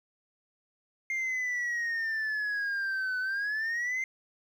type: exponential two-way sweep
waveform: sine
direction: down then up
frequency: 2117 to 1496 to 2099 Hz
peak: -26 dBFS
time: 1.1-4.04 s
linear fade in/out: 2 ms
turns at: 3.19 s
effects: tanh soft clip ceiling -28 dBFS + 10-bit